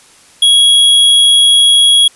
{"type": "tone", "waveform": "square", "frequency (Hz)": 3322, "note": "G#7", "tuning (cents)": 0, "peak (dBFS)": -5, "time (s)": [0.42, 2.08], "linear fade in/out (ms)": 5, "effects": ["white hiss -43 dBFS RMS until 2.15 s", "resampled to 24000 Hz"]}